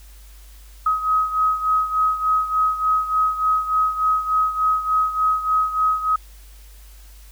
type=beating tone pair; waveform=sine; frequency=1266 / 1269.4 Hz; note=D#6 / D#6; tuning=+30 / +34 cents; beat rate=3.4 Hz; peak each=-18 / -23 dBFS; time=0.86-6.16 s; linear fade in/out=5 ms; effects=added 50 Hz sine -41 dBFS peak until 7.31 s + white hiss -51 dBFS RMS until 7.31 s